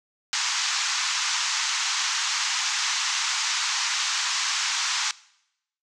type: band-pass noise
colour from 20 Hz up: white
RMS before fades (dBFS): -26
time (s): 0.33-5.11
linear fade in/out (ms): 0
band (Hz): 880 to 7000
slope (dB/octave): 48
effects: noise-tail reverb RT60 0.8 s tail -21 dB re dry